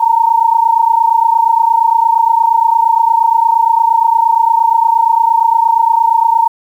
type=tone pair together; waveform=sine; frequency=903.7 / 932.3 Hz; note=A5 / A#5; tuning=+46 / 0 cents; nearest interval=minor second; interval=54 cents; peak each=-10 dBFS; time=0-6.48 s; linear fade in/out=10 ms; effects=7-bit